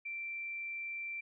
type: tone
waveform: sine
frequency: 2349 Hz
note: D7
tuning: in tune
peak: -38 dBFS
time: 0.05-1.21 s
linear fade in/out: 10 ms
effects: none